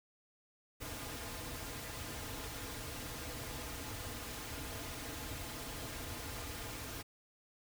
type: noise with comb filter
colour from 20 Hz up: pink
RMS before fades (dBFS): -44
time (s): 0.8-7.03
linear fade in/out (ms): 20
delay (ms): 5.3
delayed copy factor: -0.65
effects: none